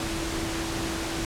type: tone in noise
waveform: sine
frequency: 329.6 Hz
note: E4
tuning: in tune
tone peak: -32 dBFS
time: 0-1.25 s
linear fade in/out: 2 ms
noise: pink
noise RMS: -31 dBFS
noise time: 0-1.25 s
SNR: -4 dB
effects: low-pass 9000 Hz 12 dB/octave